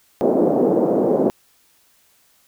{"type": "band-pass noise", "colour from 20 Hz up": "pink", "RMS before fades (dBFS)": -17, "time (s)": [0.21, 1.3], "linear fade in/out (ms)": 0, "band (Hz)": [240, 590], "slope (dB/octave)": 24, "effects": ["white hiss -58 dBFS RMS until 2.47 s"]}